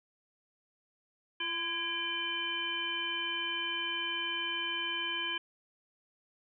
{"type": "harmonic tone with a mistuned harmonic", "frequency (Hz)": 340, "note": "F4", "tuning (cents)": -46, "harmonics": [1, 3, 5, 7, 9], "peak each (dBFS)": [-46, -42, -39, -38, -35], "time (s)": [1.4, 5.38], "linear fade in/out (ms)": 5, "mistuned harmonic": 5, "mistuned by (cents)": -55, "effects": []}